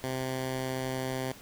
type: tone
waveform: 10% pulse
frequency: 130.3 Hz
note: C3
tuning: 7 cents flat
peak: -23 dBFS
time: 0.04-1.32 s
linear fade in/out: 0 ms
effects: pink hiss -50 dBFS RMS until 1.41 s